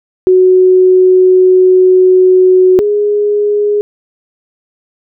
sine tone pair in turn, 370 / 414.3 Hz, F#4 / G#4, 0 / -4 cents, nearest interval major second, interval 196 cents, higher second, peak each -3 / -8 dBFS, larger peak first, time 0.27-2.79 / 2.79-3.81 s, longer first, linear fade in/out 0 ms, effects none

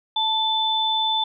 sine tone pair together, 880 / 3520 Hz, A5 / A7, 0 / 0 cents, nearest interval 2 octaves, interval 2400 cents, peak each -23 / -21 dBFS, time 0.16-1.24 s, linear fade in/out 5 ms, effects none

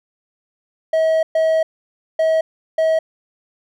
triangle tone bursts at uneven times, 641 Hz, E5, 49 cents flat, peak -11 dBFS, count 4, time 0.93-1.23 / 1.35-1.63 / 2.19-2.41 / 2.78-2.99 s, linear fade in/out 5 ms, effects none

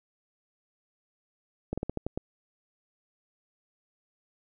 slowing click train, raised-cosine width 2 ms, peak -17 dBFS, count 7, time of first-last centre 1.73-2.175 s, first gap 46 ms, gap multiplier 1.19, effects none

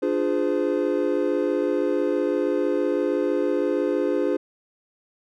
triangle chord, D half-diminished seventh, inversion none, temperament equal with one note detuned, 293.7 / 349.2 / 415.3 / 514 Hz, D4 / F4 / Ab4 / C5, 0 / 0 / 0 / -31 cents, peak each -24 dBFS, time 0.02-4.37 s, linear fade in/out 10 ms, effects none

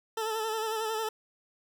20% pulse tone with vibrato, 440.3 Hz, A4, 1 cent sharp, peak -25 dBFS, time 0.17-1.09 s, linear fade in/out 5 ms, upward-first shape sine, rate 11 Hz, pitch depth 41 cents each way, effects none

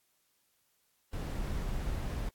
brown noise, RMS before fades -35 dBFS, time 1.13-2.29 s, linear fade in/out 2 ms, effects white hiss -74 dBFS RMS until 2.34 s + AAC 64 kbps

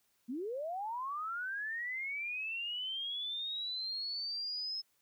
sine linear sweep, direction up, 220.2 to 5200 Hz, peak -36 dBFS, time 0.28-4.82 s, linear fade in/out 20 ms, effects white hiss -75 dBFS RMS until 5.01 s

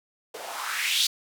blue noise with band-pass filter sweep, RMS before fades -28 dBFS, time 0.34-1.07 s, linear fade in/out 5 ms, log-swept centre 460 to 4300 Hz, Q 3.3, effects none

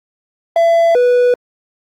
triangle tone pair in turn, 671 / 491.4 Hz, E5 / B4, +31 / -9 cents, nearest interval perfect fourth, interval 540 cents, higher first, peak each -6 dBFS, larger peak neither, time 0.56-0.95 / 0.95-1.34 s, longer neither, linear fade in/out 2 ms, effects Opus 32 kbps

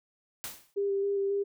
white noise with exponential decay, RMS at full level -35 dBFS, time 0.44-0.74 s, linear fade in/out 0 ms, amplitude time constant 65 ms
sine tone with vibrato, 397.8 Hz, G4, 25 cents sharp, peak -26 dBFS, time 0.76-1.44 s, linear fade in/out 20 ms, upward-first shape square, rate 3.7 Hz, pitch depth 13 cents each way
effects none

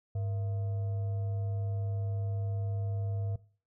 sine tone with frequency modulation, 101.8 Hz, G#2, 34 cents flat, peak -30 dBFS, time 0.15-3.36 s, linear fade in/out 5 ms, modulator 573 Hz, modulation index 0.24, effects noise-tail reverb RT60 0.4 s tail -20 dB re dry

